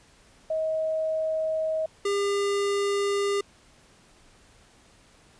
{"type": "tone pair in turn", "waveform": ["sine", "square"], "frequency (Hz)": [634, 402.2], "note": ["D#5", "G4"], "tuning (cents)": [32, 44], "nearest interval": "minor sixth", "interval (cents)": 788, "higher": "first", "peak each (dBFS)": -24, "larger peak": "neither", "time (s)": [[0.5, 1.86], [2.05, 3.41]], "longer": "neither", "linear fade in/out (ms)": 5, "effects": ["pink hiss -57 dBFS RMS until 5.39 s", "resampled to 22050 Hz"]}